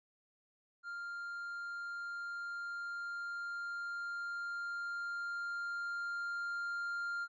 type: tone with level ramp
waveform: triangle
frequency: 1397 Hz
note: F6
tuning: in tune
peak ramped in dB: -39 to -34 dBFS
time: 0.83-7.28 s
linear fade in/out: 50 ms
effects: resampled to 16000 Hz